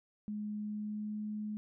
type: tone with pitch glide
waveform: sine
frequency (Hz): 210 to 211.8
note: G#3 to G#3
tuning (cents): +19 to +34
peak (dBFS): -36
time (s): 0.28-1.57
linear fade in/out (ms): 0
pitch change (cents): +15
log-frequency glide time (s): 0.58-1.21
effects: none